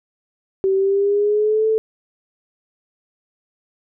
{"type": "tone with pitch glide", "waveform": "sine", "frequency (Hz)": [384.9, 439.6], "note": ["G4", "A4"], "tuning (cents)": [-32, -2], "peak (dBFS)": -14, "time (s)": [0.64, 1.78], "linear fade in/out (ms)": 0, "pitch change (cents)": 230, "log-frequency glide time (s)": [0.75, 1.67], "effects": []}